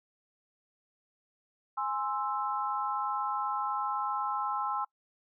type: chord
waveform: sine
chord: Ab augmented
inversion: none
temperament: equal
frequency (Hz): 830.6 / 1046.5 / 1318.5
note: Ab5 / C6 / E6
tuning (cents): 0 / 0 / 0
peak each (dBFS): -34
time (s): 1.77-4.85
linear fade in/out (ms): 10
effects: noise-tail reverb RT60 0.1 s tail -24 dB re dry